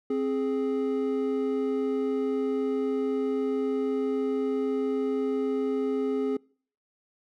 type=tone pair together; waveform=triangle; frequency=264.4 / 418.1 Hz; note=C4 / G#4; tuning=+18 / +12 cents; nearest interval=minor sixth; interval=794 cents; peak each=-26 / -25 dBFS; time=0.1-6.37 s; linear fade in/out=5 ms; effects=noise-tail reverb RT60 0.5 s tail -26 dB re dry

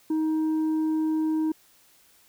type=tone with tanh clipping; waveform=triangle; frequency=314.3 Hz; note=D#4; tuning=18 cents sharp; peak=-23 dBFS; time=0.1-1.52 s; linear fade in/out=5 ms; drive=8 dB; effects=white hiss -59 dBFS RMS until 2.28 s

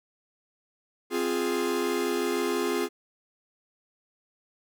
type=chord; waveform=45% pulse; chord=F minor; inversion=second; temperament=equal; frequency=261.6 / 349.2 / 415.3 Hz; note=C4 / F4 / Ab4; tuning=0 / 0 / 0 cents; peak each=-32 / -29 / -29 dBFS; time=1.1-2.89 s; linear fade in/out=50 ms; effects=none

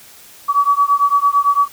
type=beating tone pair; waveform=sine; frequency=1136 / 1144.9 Hz; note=C#6 / D6; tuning=+42 / -44 cents; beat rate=8.9 Hz; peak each=-14 dBFS; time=0.48-1.68 s; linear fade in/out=20 ms; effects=white hiss -42 dBFS RMS until 1.72 s

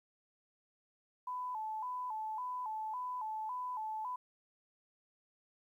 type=tone with vibrato; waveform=sine; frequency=932.3 Hz; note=A#5; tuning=in tune; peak=-37 dBFS; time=1.27-4.16 s; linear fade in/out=5 ms; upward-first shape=square; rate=1.8 Hz; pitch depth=120 cents each way; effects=12-bit

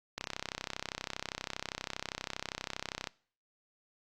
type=click train; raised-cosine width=0.2 ms; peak=-18 dBFS; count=95; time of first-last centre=0.18-3.072 s; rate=32.5 Hz; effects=noise-tail reverb RT60 0.5 s tail -23 dB re dry + Opus 48 kbps

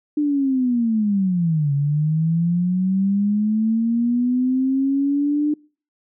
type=linear two-way sweep; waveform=sine; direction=down then up; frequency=300.5 to 139.7 to 300.5 Hz; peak=-16 dBFS; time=0.17-5.54 s; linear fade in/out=5 ms; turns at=1.73 s; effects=noise-tail reverb RT60 0.4 s tail -26 dB re dry

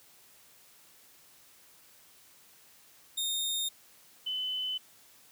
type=tone pair in turn; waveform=sawtooth / sine; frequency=3674 / 3023 Hz; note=A#7 / F#7; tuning=-26 / +36 cents; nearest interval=minor third; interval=338 cents; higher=first; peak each=-27 / -31 dBFS; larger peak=first; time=3.17-3.69 / 4.26-4.78 s; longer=neither; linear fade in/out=10 ms; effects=white hiss -59 dBFS RMS until 5.31 s + high-pass 60 Hz 12 dB/octave

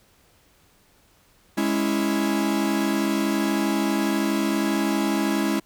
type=chord; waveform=45% pulse; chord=C# minor; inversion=second; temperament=equal; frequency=207.7 / 277.2 / 329.6 Hz; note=G#3 / C#4 / E4; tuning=0 / 0 / 0 cents; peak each=-25 / -26 / -25 dBFS; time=1.57-5.6 s; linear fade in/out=10 ms; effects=pink hiss -59 dBFS RMS until 5.65 s

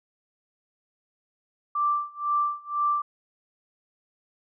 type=tone with tremolo; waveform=sine; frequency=1175 Hz; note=D6; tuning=1 cent sharp; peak=-20 dBFS; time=1.75-3.02 s; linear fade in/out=5 ms; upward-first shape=sine; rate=2 Hz; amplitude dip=95%; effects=none

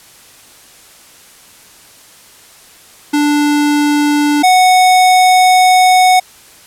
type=tone pair in turn; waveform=square; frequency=293.7 / 738.1 Hz; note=D4 / F#5; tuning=0 / -4 cents; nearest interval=octave + major third; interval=1596 cents; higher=second; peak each=-10 / -6 dBFS; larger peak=second; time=3.13-4.43 / 4.43-6.2 s; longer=second; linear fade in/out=10 ms; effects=white hiss -41 dBFS RMS until 6.66 s + low-pass 12000 Hz 12 dB/octave

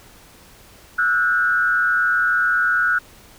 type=tone with frequency modulation; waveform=sine; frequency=1456 Hz; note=F#6; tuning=28 cents flat; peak=-15 dBFS; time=0.98-2.99 s; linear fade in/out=10 ms; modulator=123 Hz; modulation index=0.81; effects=pink hiss -47 dBFS RMS until 3.38 s

